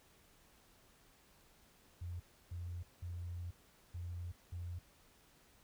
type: tone bursts at uneven times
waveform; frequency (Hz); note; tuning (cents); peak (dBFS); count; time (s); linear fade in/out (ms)
triangle; 87.31; F2; 0; -37; 5; 2.01-2.2 / 2.51-2.83 / 3.02-3.51 / 3.94-4.32 / 4.52-4.79; 10
effects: tanh soft clip ceiling -39 dBFS + pink hiss -67 dBFS RMS until 5.63 s